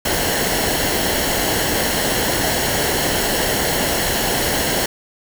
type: noise with comb filter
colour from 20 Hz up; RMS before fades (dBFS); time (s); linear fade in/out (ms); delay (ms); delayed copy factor
pink; -19; 0.05-4.86; 5; 0.82; -0.55
effects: none